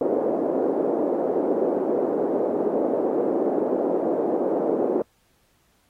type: band-pass noise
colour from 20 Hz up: white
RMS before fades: -23 dBFS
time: 0.01-5.02 s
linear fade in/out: 2 ms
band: 280 to 540 Hz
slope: 24 dB/octave
effects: pink hiss -65 dBFS RMS until 5.89 s + AAC 48 kbps